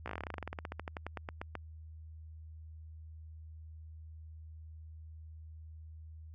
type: slowing click train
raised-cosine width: 0.5 ms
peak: -24 dBFS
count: 27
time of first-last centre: 0.06-1.553 s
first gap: 16 ms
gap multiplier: 1.09
effects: added 79 Hz sine -47 dBFS peak until 6.34 s